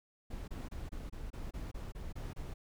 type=noise bursts; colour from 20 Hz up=brown; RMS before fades=-42 dBFS; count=11; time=0.3-2.54 s; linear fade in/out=10 ms; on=180 ms; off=26 ms; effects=none